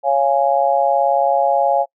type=chord; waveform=sine; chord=Db major; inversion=none; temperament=just; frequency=554.4 / 693 / 831.5 Hz; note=Db5 / F5 / Ab5; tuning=0 / -14 / +2 cents; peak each=-17 dBFS; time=0.03-1.86 s; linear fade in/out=50 ms; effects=noise-tail reverb RT60 0.1 s tail -26 dB re dry